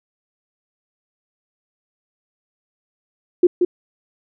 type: tone with echo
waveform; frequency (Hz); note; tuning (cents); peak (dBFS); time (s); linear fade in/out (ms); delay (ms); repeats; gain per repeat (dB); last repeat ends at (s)
sine; 355.6; F4; +31; -7; 3.43-3.47; 5; 180; 1; -5; 3.65
effects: none